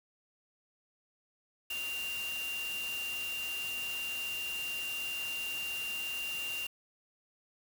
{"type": "tone in noise", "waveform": "sine", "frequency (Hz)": 2783, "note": "F7", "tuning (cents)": -7, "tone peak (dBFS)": -35, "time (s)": [1.7, 6.67], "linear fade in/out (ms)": 5, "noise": "white", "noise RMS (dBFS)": -44, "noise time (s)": [1.7, 6.67], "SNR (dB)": 6, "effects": []}